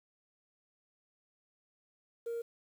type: tone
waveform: sine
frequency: 466.2 Hz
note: A#4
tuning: in tune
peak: -33 dBFS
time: 2.26-2.42 s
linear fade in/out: 10 ms
effects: tanh soft clip ceiling -33 dBFS + 10-bit